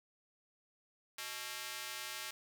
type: tone with high-pass filter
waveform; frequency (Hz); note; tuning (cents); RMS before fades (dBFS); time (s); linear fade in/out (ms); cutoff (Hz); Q
square; 123.9; B2; +6; -44; 1.18-2.31; 5; 1900; 0.68
effects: none